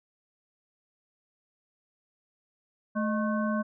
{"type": "harmonic tone with a mistuned harmonic", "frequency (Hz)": 217.3, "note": "A3", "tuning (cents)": -21, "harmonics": [1, 3, 5, 7], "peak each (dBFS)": [-27, -33, -35, -37], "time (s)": [2.95, 3.63], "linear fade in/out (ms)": 20, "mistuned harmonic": 3, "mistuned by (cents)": -95, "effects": []}